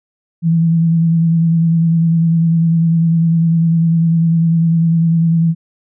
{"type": "tone with vibrato", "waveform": "sine", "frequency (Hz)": 165.3, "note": "E3", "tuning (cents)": 5, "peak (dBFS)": -9, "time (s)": [0.42, 5.55], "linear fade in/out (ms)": 50, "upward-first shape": "sine", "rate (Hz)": 10, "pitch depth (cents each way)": 28, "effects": []}